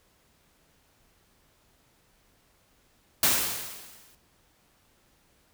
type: noise with exponential decay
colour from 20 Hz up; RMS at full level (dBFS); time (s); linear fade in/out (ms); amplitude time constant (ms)
white; -20; 3.23-4.15; 2; 200
effects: pink hiss -65 dBFS RMS until 5.53 s